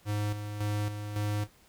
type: tone with tremolo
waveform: square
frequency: 104.3 Hz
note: G#2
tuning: 8 cents sharp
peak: -29 dBFS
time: 0.05-1.48 s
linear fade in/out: 50 ms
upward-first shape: square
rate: 1.8 Hz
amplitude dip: 55%
effects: pink hiss -61 dBFS RMS until 1.68 s